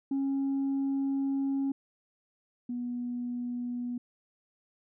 sine tone pair in turn, 273.6 / 243.7 Hz, C#4 / B3, -23 / -23 cents, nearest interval major second, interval 200 cents, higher first, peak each -25 / -31 dBFS, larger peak first, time 0.11-1.72 / 2.69-3.98 s, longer first, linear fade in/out 5 ms, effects tanh soft clip ceiling -25 dBFS

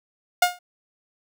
sawtooth tone with exponential decay, 714 Hz, F5, 38 cents sharp, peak -8 dBFS, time 0.42-0.59 s, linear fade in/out 5 ms, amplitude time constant 36 ms, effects none

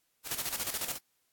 white noise with tremolo, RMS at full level -33 dBFS, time 0.24-0.99 s, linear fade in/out 50 ms, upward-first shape square, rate 14 Hz, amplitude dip 65%, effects white hiss -75 dBFS RMS until 1.32 s + AAC 64 kbps

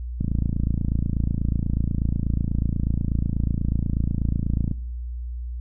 click train, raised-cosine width 5 ms, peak -11 dBFS, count 128, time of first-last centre 0.21-4.714 s, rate 28.2 Hz, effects noise-tail reverb RT60 0.7 s tail -22 dB re dry + added 60 Hz sine -28 dBFS peak until 5.6 s

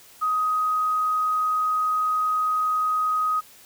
sine tone with quantisation, 1255 Hz, D#6, 15 cents sharp, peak -20 dBFS, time 0.21-3.41 s, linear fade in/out 20 ms, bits 8, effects white hiss -50 dBFS RMS until 3.65 s

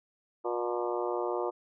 harmonic tone with a mistuned harmonic, 119.8 Hz, A#2, 48 cents sharp, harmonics 3 / 4 / 5 / 6 / 7 / 8 / 9 / 10, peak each -33 / -35 / -37 / -39 / -40 / -41 / -42 / -43 dBFS, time 0.44-1.51 s, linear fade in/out 20 ms, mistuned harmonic 7, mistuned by +70 cents, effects none

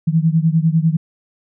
sine beating tone pair, 158.5 / 168.5 Hz, D#3 / E3, +32 / +38 cents, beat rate 10 Hz, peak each -14 / -16 dBFS, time 0.07-0.97 s, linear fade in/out 10 ms, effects none

